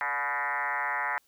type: tone with frequency modulation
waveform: sine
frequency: 1396.9 Hz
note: F6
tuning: in tune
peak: -27 dBFS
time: 0.01-1.18 s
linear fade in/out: 0 ms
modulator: 135 Hz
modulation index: 4.7
effects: white hiss -67 dBFS RMS until 1.27 s